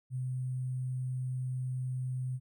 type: tone with sample-and-hold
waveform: sine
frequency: 127.9 Hz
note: C3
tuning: 39 cents flat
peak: -32 dBFS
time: 0.1-2.4 s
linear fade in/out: 50 ms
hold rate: 8820 Hz
effects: none